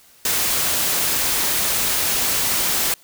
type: noise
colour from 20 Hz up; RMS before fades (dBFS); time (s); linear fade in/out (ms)
white; -20; 0.25-2.94; 2
effects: white hiss -51 dBFS RMS until 3.03 s